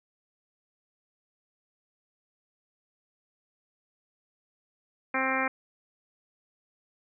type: harmonic tone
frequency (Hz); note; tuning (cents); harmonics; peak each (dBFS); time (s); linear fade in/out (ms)
263.6; C4; +13; 1 / 2 / 3 / 4 / 5 / 6 / 7 / 8 / 9; -34 / -34 / -34 / -34 / -34 / -34 / -34 / -34 / -34; 5.14-5.48; 5
effects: none